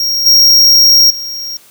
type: tone with level steps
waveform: square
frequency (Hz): 5588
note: F8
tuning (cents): 0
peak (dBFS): -12 / -4 / -20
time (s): 0-1.57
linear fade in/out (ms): 2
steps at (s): 0.26 / 1.1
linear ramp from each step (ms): 5
effects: white hiss -43 dBFS RMS until 1.7 s